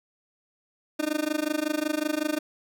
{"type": "tone with amplitude modulation", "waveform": "30% pulse", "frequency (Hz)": 304.8, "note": "D#4", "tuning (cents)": -36, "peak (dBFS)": -19, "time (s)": [0.99, 2.39], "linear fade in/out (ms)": 10, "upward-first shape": "sine", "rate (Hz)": 25.4, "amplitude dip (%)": 95, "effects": []}